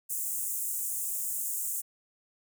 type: high-pass noise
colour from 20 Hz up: pink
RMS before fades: -33 dBFS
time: 0.09-1.82 s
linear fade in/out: 20 ms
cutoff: 7200 Hz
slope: 48 dB/octave
effects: none